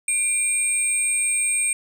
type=tone pair together; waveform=sine; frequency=2381 / 8485 Hz; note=D7 / C9; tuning=+23 / +23 cents; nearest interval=octave + minor seventh; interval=2200 cents; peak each=-23 / -18 dBFS; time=0.08-1.73 s; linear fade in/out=2 ms; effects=tanh soft clip ceiling -16 dBFS + 8-bit